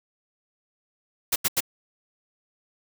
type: noise bursts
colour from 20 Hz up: white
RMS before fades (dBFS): -22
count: 3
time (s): 1.32-1.606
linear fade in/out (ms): 10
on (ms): 40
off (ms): 83
effects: none